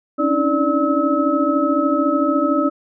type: tone cluster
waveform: sine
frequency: 273.9 / 287.6 / 317.9 / 586 / 1291 Hz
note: C#4 / D4 / D#4 / D5 / E6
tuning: -21 / -36 / +37 / -4 / -37 cents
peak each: -21 dBFS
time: 0.18-2.7 s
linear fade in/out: 20 ms
effects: none